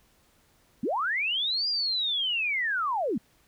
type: linear two-way sweep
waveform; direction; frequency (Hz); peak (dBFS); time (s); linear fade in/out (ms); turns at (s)
sine; up then down; 182.6 to 4900 to 182.6; -25; 0.83-3.18; 5; 1.68
effects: pink hiss -64 dBFS RMS until 3.47 s